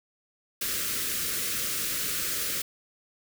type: band-stop noise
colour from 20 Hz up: white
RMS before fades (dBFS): -30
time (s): 0.61-2.62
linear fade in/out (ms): 5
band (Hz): 570 to 1200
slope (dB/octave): 48
effects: none